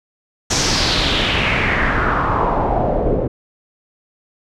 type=noise with low-pass filter sweep; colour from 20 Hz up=pink; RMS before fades=-17 dBFS; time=0.5-3.28 s; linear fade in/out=10 ms; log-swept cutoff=6500 to 450 Hz; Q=3.2; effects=none